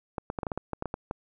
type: clicks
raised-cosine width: 1 ms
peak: -17 dBFS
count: 12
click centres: 0.182 / 0.301 / 0.388 / 0.432 / 0.468 / 0.518 / 0.576 / 0.733 / 0.824 / 0.857 / 0.941 / 1.111 s
effects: none